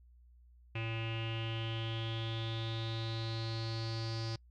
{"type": "tone with low-pass filter sweep", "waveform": "square", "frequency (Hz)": 113.1, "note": "A2", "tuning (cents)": 48, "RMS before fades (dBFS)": -38, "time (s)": [0.75, 4.36], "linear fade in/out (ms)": 5, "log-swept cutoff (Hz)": [2600, 4900], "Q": 8.3, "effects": ["noise-tail reverb RT60 0.1 s tail -25 dB re dry", "added 60 Hz sine -58 dBFS peak until 4.5 s"]}